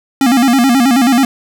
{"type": "tone with vibrato", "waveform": "square", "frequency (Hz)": 254.2, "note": "C4", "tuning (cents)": -50, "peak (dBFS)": -8, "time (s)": [0.21, 1.25], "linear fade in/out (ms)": 2, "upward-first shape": "square", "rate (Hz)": 9.3, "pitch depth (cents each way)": 120, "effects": []}